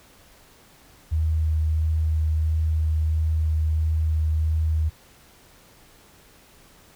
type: tone with vibrato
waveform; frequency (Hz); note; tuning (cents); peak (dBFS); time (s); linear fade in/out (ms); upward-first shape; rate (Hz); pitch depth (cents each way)
sine; 78.7; D#2; +20; -19; 1.11-4.9; 20; sine; 1.5; 11
effects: pink hiss -53 dBFS RMS until 6.95 s